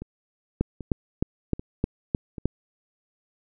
two click trains, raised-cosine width 3 ms, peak -22 / -9 dBFS, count 4 / 7, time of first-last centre 0.02-2.382 / 0.61-2.456 s, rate 1.27 / 3.25 Hz, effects none

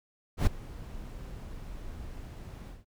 brown noise with ADSR envelope, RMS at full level -21 dBFS, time 0.37-2.85 s, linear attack 99 ms, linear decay 7 ms, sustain -21 dB, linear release 170 ms, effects noise-tail reverb RT60 0.1 s tail -25 dB re dry

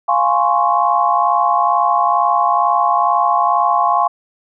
sine chord, Db major seventh, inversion first, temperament equal, 698.5 / 830.6 / 1046.5 / 1108.7 Hz, F5 / Ab5 / C6 / Db6, 0 / 0 / 0 / 0 cents, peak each -17 dBFS, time 0.08-4.08 s, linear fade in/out 10 ms, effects none

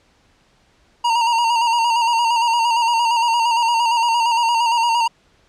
square tone with vibrato, 932.3 Hz, A#5, in tune, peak -15 dBFS, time 1.04-5.08 s, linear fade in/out 10 ms, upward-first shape square, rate 8.7 Hz, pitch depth 40 cents each way, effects pink hiss -57 dBFS RMS until 5.48 s + low-pass 6000 Hz 12 dB/octave

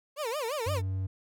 30% pulse tone with vibrato, 523.3 Hz, C5, in tune, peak -28 dBFS, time 0.16-0.82 s, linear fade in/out 50 ms, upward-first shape sine, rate 5.8 Hz, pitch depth 280 cents each way
triangle tone, 94.9 Hz, F#2, 44 cents sharp, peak -27 dBFS, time 0.66-1.07 s, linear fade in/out 10 ms
effects none

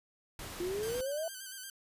pink noise, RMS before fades -44 dBFS, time 0.39-1.01 s, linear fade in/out 2 ms
sine exponential sweep, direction up, 343.8 to 670 Hz, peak -33 dBFS, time 0.6-1.28 s, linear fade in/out 2 ms
5% pulse tone with vibrato, 1547 Hz, G6, 23 cents flat, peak -32 dBFS, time 0.83-1.7 s, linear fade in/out 2 ms, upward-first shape square, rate 8.7 Hz, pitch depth 43 cents each way
effects resampled to 32000 Hz

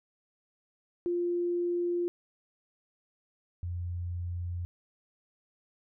sine tone pair in turn, 349.2 / 87.68 Hz, F4 / F2, 0 / +7 cents, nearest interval 2 octaves, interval 2393 cents, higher first, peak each -27 / -32 dBFS, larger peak first, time 1.06-2.08 / 3.63-4.65 s, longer neither, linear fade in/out 0 ms, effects none

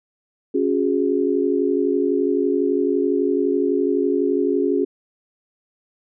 sine chord, C# suspended fourth, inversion none, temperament equal with one note detuned, 277.2 / 363.4 / 415.3 Hz, C#4 / F#4 / G#4, 0 / -31 / 0 cents, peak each -21 dBFS, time 0.54-4.85 s, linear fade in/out 10 ms, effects none

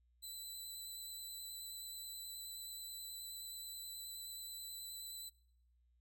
15% pulse tone with vibrato, 4000 Hz, B7, 21 cents sharp, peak -40 dBFS, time 0.22-5.3 s, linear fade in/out 20 ms, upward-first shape sine, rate 9.4 Hz, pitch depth 14 cents each way, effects noise-tail reverb RT60 0.8 s tail -25 dB re dry + added 60 Hz sine -70 dBFS peak until 6 s

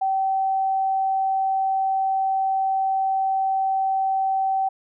sine tone, 770 Hz, G5, 31 cents flat, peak -19 dBFS, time 0.01-4.69 s, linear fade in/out 10 ms, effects none

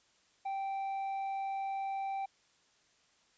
triangle tone with tanh clipping, 781 Hz, G5, 7 cents flat, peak -35 dBFS, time 0.45-2.26 s, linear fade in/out 10 ms, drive 9 dB, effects white hiss -69 dBFS RMS until 3.37 s + resampled to 16000 Hz

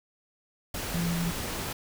sine tone in noise, 170.4 Hz, F3, 42 cents flat, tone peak -27 dBFS, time 0.94-1.31 s, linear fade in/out 5 ms, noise pink, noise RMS -34 dBFS, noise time 0.74-1.73 s, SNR +4 dB, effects none

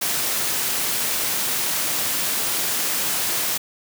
white high-pass noise, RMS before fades -23 dBFS, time 0.01-3.58 s, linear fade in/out 10 ms, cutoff 110 Hz, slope 12 dB/octave, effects none

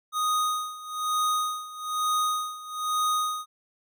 square tone with tremolo, 1243 Hz, D#6, 2 cents flat, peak -23 dBFS, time 0.12-3.46 s, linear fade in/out 50 ms, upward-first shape sine, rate 1.1 Hz, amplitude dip 85%, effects none

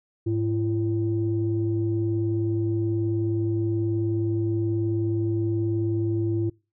sine tone pair together, 106.11 / 337.2 Hz, G#2 / E4, +38 / +39 cents, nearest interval octave + minor sixth, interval 2001 cents, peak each -24 dBFS, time 0.26-6.5 s, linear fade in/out 10 ms, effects noise-tail reverb RT60 0.3 s tail -25 dB re dry + tanh soft clip ceiling -14 dBFS

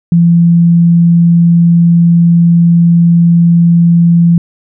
sine tone, 170 Hz, F3, 46 cents flat, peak -3 dBFS, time 0.12-4.38 s, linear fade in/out 2 ms, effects none

